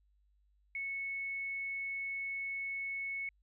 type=tone; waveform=sine; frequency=2205 Hz; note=C#7; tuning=10 cents flat; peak=-36 dBFS; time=0.75-3.29 s; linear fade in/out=2 ms; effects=added 50 Hz sine -68 dBFS peak until 3.42 s